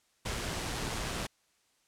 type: noise with amplitude modulation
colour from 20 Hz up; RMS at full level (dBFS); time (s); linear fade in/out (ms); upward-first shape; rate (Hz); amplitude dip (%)
pink; -34; 0.25-1.27; 10; sine; 115; 30
effects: white hiss -71 dBFS RMS until 1.87 s + low-pass 9000 Hz 12 dB/octave